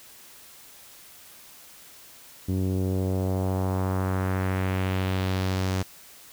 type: tone with low-pass filter sweep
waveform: sawtooth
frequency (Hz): 94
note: F#2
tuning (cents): +28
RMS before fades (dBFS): -26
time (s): 2.48-5.83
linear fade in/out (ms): 10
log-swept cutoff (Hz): 300 to 6800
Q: 1.5
effects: white hiss -49 dBFS RMS until 6.32 s